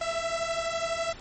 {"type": "beating tone pair", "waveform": "sawtooth", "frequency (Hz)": [659.3, 671.3], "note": ["E5", "E5"], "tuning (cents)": [0, 31], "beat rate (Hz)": 12, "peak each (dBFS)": [-27, -27], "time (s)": [0.01, 1.13], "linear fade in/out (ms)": 5, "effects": ["pink hiss -46 dBFS RMS until 1.2 s", "MP3 32 kbps"]}